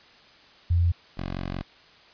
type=tone pair in turn; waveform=sine / 10% pulse; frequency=86 / 45.56 Hz; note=F2 / F#1; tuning=-26 / -26 cents; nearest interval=major seventh; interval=1100 cents; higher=first; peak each=-18 / -22 dBFS; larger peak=first; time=0.7-0.92 / 1.17-1.63 s; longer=second; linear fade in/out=10 ms; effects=white hiss -53 dBFS RMS until 2.13 s + resampled to 11025 Hz